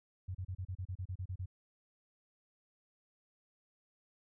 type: tone bursts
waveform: sine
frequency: 92.5 Hz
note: F#2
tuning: in tune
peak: -37 dBFS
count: 12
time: 0.28-1.459 s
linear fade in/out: 10 ms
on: 68 ms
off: 33 ms
effects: none